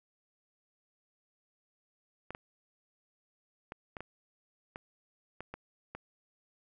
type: clicks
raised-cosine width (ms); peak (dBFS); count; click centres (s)
0.5; -26; 9; 2.306 / 2.349 / 3.721 / 3.968 / 4.006 / 4.759 / 5.406 / 5.54 / 5.95
effects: none